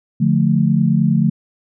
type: chord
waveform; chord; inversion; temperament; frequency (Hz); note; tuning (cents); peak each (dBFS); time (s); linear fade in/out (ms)
sine; D minor; none; just; 146.83 / 176.2 / 220.2; D3 / F3 / A3; 0 / +16 / +2; -16; 0.2-1.3; 10
effects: none